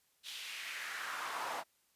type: noise with high-pass filter sweep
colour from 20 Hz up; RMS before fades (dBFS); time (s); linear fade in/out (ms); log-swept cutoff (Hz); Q
brown; -42; 0.23-1.64; 50; 3500 to 790; 2.4
effects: white hiss -74 dBFS RMS until 1.95 s + resampled to 32000 Hz